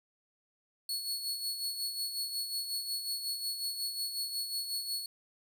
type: tone with tremolo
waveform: sawtooth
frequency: 4383 Hz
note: C#8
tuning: 20 cents flat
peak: -29 dBFS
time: 0.89-5.06 s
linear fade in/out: 2 ms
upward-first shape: sine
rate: 5.5 Hz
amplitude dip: 55%
effects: none